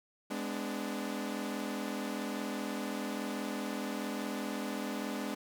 sawtooth chord, G# diminished, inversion none, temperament equal with one note detuned, 207.7 / 252.6 / 293.7 Hz, G#3 / B3 / D4, 0 / +39 / 0 cents, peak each -35 / -36 / -36 dBFS, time 0.3-5.35 s, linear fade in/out 10 ms, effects none

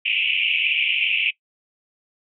pink band-pass noise, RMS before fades -21 dBFS, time 0.05-1.31 s, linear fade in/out 10 ms, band 2300 to 3000 Hz, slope 96 dB/octave, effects noise-tail reverb RT60 0.1 s tail -20 dB re dry

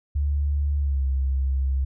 sine tone with pitch glide, 72 to 66.79 Hz, D2 to C2, -34 to +36 cents, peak -20 dBFS, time 0.15-1.85 s, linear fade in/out 10 ms, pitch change -130 cents, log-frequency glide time 0.78-1.05 s, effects none

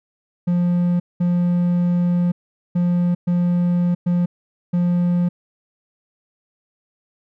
triangle tone bursts at uneven times, 175.7 Hz, F3, 11 cents sharp, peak -13 dBFS, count 6, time 0.47-1 / 1.2-2.32 / 2.75-3.15 / 3.27-3.95 / 4.06-4.26 / 4.73-5.29 s, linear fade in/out 10 ms, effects none

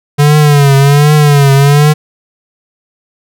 square tone with vibrato, 144 Hz, D3, 34 cents flat, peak -4 dBFS, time 0.18-1.94 s, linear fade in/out 20 ms, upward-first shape triangle, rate 1.3 Hz, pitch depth 96 cents each way, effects none

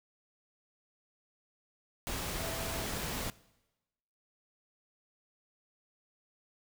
sine tone in noise, 660 Hz, E5, 2 cents sharp, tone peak -42 dBFS, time 2.39-2.84 s, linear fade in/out 0 ms, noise pink, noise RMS -37 dBFS, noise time 2.07-3.3 s, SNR -8 dB, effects noise-tail reverb RT60 1.0 s tail -21 dB re dry

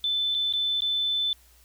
sine tone with dropouts, 3520 Hz, A7, in tune, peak -23 dBFS, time 0.04-1.33 s, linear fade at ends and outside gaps 1 ms, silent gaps 0.345-0.348 / 0.526-0.536 / 0.806-0.82 s, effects added 60 Hz sine -57 dBFS peak until 1.64 s + white hiss -59 dBFS RMS until 1.64 s

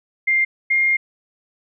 sine tone pair in turn, 2106 / 2123 Hz, C7 / C7, +11 / +25 cents, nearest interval unison, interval 14 cents, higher second, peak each -14 dBFS, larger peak neither, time 0.27-0.45 / 0.7-0.97 s, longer second, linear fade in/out 10 ms, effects none

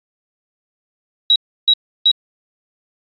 sine tone bursts, 3860 Hz, B7, 40 cents flat, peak -8 dBFS, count 3, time 1.3-2.114 s, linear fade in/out 2 ms, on 58 ms, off 320 ms, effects AAC 64 kbps

